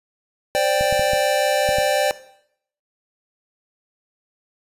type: chord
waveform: square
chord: C suspended second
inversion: none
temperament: just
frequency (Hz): 523.3 / 588.7 / 784.9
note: C5 / D5 / G5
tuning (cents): 0 / +4 / +2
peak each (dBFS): -24 / -20 / -23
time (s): 0.55-2.11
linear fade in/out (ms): 0
type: clicks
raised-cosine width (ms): 5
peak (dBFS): -17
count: 6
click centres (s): 0.81 / 0.926 / 0.995 / 1.134 / 1.69 / 1.785
effects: noise-tail reverb RT60 0.7 s tail -17 dB re dry + resampled to 32000 Hz